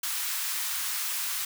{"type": "high-pass noise", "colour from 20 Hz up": "white", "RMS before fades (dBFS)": -31, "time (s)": [0.03, 1.45], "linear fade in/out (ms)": 5, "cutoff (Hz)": 1000, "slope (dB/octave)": 24, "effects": []}